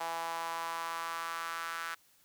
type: tone with high-pass filter sweep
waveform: sawtooth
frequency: 166 Hz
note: E3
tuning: 12 cents sharp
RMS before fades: -38 dBFS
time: 0-1.95 s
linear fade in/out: 10 ms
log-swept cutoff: 830 to 1400 Hz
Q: 3.5
effects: white hiss -66 dBFS RMS until 2.24 s